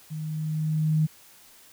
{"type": "tone with level ramp", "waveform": "sine", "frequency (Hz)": 155.56, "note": "D#3", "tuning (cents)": 0, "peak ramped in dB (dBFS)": [-31, -18], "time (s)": [0.1, 1.07], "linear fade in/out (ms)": 20, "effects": ["white hiss -53 dBFS RMS until 1.72 s"]}